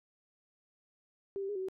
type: tone with pitch steps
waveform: sine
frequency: 394.5 / 390.4 / 412.2 / 375.7 / 378.8 Hz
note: G4 / G4 / G#4 / F#4 / F#4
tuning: +11 / -7 / -13 / +26 / +41 cents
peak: -34 dBFS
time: 1.36-1.685 s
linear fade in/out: 0 ms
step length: 65 ms
effects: none